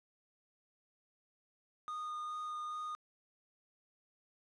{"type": "tone with vibrato", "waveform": "triangle", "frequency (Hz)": 1228, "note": "D#6", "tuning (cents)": -23, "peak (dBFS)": -37, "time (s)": [1.88, 2.95], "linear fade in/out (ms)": 0, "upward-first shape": "sine", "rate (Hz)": 2.4, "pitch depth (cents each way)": 8, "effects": ["resampled to 22050 Hz", "11-bit"]}